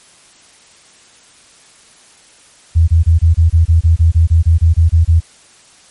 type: tone bursts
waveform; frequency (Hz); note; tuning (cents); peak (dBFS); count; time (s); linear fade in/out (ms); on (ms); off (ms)
sine; 82.41; E2; 0; -5; 16; 2.75-5.205; 20; 130; 25
effects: white hiss -45 dBFS RMS until 5.9 s + MP3 48 kbps